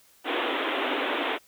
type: band-pass noise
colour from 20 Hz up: pink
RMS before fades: -28 dBFS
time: 0.24-1.39 s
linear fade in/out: 50 ms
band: 260 to 3600 Hz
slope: 96 dB/octave
effects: white hiss -59 dBFS RMS until 1.47 s